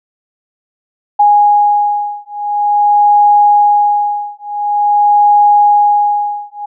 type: beating tone pair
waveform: sine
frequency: 826 / 826.47 Hz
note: G#5 / G#5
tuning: -10 / -9 cents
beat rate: 0.47 Hz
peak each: -10 dBFS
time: 1.19-6.66 s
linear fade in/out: 10 ms
effects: none